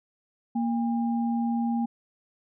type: tone pair together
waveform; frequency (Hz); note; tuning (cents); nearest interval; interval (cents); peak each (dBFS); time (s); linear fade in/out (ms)
sine; 234 / 805.5; A#3 / G5; +7 / +47; octave + major sixth; 2140; -24 / -33; 0.55-1.86; 10
effects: none